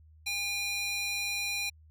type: tone with high-pass filter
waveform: square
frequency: 809 Hz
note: G#5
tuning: 46 cents flat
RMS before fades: -33 dBFS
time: 0.26-1.7 s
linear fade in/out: 10 ms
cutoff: 2900 Hz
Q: 2.5
effects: added 78 Hz sine -54 dBFS peak until 1.9 s